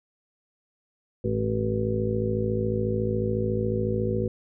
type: harmonic tone with a mistuned harmonic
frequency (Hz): 54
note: A1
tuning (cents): -32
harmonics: 1 / 2 / 3 / 4 / 5 / 7 / 8 / 9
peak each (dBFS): -37 / -28 / -38 / -30 / -39 / -29 / -39 / -30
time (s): 1.24-4.28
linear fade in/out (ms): 5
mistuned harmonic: 1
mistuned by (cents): -110
effects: none